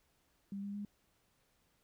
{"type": "tone with pitch steps", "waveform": "sine", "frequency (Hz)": [198.4, 201.5, 204.7], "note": ["G3", "G3", "G#3"], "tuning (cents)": [21, 48, -25], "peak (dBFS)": -39, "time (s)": [0.52, 0.85], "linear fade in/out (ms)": 2, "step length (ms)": 110, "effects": ["pink hiss -75 dBFS RMS until 1.83 s"]}